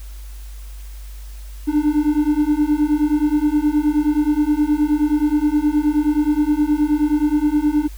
triangle beating tone pair, 293.7 / 303.2 Hz, D4 / D#4, 0 / -45 cents, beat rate 9.5 Hz, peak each -16 / -15 dBFS, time 1.67-7.88 s, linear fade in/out 20 ms, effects added 50 Hz sine -31 dBFS peak until 7.97 s + white hiss -47 dBFS RMS until 7.97 s

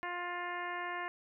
harmonic tone, 352.6 Hz, F4, 17 cents sharp, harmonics 1 / 2 / 3 / 4 / 5 / 6 / 7 / 8, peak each -46 / -43 / -41 / -48 / -42 / -46 / -54 / -54 dBFS, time 0.03-1.08 s, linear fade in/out 0 ms, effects none

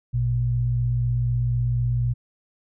sine tone pair together, 55.98 / 120 Hz, A1 / B2, +31 / -49 cents, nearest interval octave + minor second, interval 1320 cents, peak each -28 / -20 dBFS, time 0.13-2.14 s, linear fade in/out 20 ms, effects none

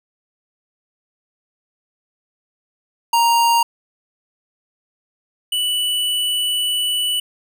square tone pair in turn, 934 / 2965 Hz, A#5 / F#7, +3 / +3 cents, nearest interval octave + minor sixth, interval 2000 cents, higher second, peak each -13 / -18 dBFS, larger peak first, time 3.13-3.63 / 5.52-7.2 s, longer second, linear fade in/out 5 ms, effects none

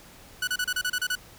sawtooth tone bursts, 1480 Hz, F#6, in tune, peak -21 dBFS, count 9, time 0.42-1.154 s, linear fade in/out 5 ms, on 54 ms, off 31 ms, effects pink hiss -50 dBFS RMS until 1.38 s

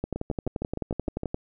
two click trains, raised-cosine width 2 ms, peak -17 / -15 dBFS, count 8 / 16, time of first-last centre 0.16-1.234 / 0.04-1.344 s, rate 6.52 / 11.5 Hz, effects none

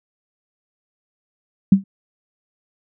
sine tone with exponential decay, 194.4 Hz, G3, 14 cents flat, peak -3 dBFS, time 1.72-1.84 s, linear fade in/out 5 ms, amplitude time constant 25 ms, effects none

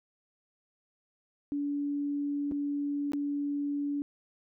sine tone with dropouts, 287 Hz, D4, 40 cents flat, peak -29 dBFS, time 1.52-4.02 s, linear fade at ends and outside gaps 0 ms, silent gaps 2.513-2.52 / 3.12-3.134 s, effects none

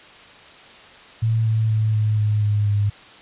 sine tone with pitch steps, 112.3 / 110.63 / 108.98 / 107.35 / 105.75 / 104.18 / 102.62 Hz, A2 / A2 / A2 / A2 / G#2 / G#2 / G#2, +36 / +10 / -16 / -42 / +32 / +6 / -20 cents, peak -16 dBFS, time 1.22-2.9 s, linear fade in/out 10 ms, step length 240 ms, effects white hiss -44 dBFS RMS until 3.21 s + resampled to 8000 Hz

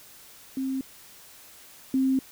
sine tone pair in turn, 265.5 / 264.4 Hz, C4 / C4, +25 / +18 cents, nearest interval unison, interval 7 cents, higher first, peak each -26 / -20 dBFS, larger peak second, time 0.57-0.81 / 1.94-2.19 s, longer second, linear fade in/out 2 ms, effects white hiss -50 dBFS RMS until 2.31 s

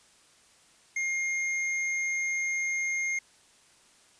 triangle tone with hard clipping, 2128 Hz, C7, 29 cents sharp, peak -29 dBFS, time 0.96-3.19 s, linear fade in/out 5 ms, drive 16 dB, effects white hiss -60 dBFS RMS until 4.19 s + resampled to 22050 Hz

